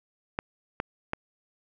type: clicks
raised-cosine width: 0.5 ms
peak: -13 dBFS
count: 3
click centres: 0.389 / 0.801 / 1.134 s
effects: none